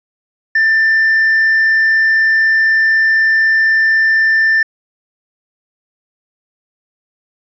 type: tone with tanh clipping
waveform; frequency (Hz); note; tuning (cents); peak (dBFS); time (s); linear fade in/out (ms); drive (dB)
triangle; 1782; A6; +22; -9; 0.55-4.63; 5; 6
effects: resampled to 16000 Hz